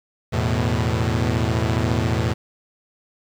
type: chord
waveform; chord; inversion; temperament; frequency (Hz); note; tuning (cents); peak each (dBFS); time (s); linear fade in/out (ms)
sawtooth; E suspended fourth; none; equal with one note detuned; 82.41 / 110 / 124.4; E2 / A2 / B2; 0 / 0 / +13; -20 / -18 / -20; 0.32-2.34; 20
effects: low-pass 6000 Hz 12 dB/octave + 8-bit